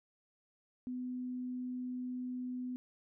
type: tone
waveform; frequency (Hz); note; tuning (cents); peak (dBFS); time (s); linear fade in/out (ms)
sine; 250.9; B3; +28; -37; 0.87-2.76; 0
effects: none